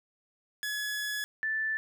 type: tone pair in turn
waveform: sawtooth / sine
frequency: 1696 / 1759.8 Hz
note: G#6 / A6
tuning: +36 / 0 cents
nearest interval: minor second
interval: 64 cents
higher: second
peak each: -28 dBFS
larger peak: neither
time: 0.63-1.24 / 1.43-1.77 s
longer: first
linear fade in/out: 0 ms
effects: none